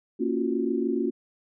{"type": "chord", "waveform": "sine", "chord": "Gb major seventh", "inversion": "first", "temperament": "equal with one note detuned", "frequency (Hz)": [233.1, 277.2, 343.2, 370], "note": ["Bb3", "Db4", "F4", "Gb4"], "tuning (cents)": [0, 0, -30, 0], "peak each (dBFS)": -29, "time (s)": [0.19, 1.11], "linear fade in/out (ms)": 20, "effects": []}